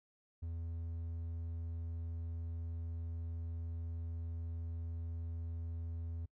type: tone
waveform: triangle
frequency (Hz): 83.2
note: E2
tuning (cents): +17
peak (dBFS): -37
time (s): 0.42-6.26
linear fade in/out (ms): 10
effects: noise-tail reverb RT60 0.1 s tail -26 dB re dry